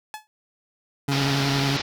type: tone with exponential decay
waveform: sawtooth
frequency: 858 Hz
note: A5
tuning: 44 cents flat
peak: -25 dBFS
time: 0.14-0.27 s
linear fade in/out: 0 ms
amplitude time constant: 27 ms
type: tone with vibrato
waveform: 25% pulse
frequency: 138.59 Hz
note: C#3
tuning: in tune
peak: -18 dBFS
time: 1.08-1.77 s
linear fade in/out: 5 ms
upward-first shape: square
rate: 11 Hz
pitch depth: 20 cents each way
type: low-pass noise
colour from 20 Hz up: white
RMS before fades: -28 dBFS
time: 1.11-1.82 s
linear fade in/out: 10 ms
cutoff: 5400 Hz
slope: 48 dB/octave
effects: none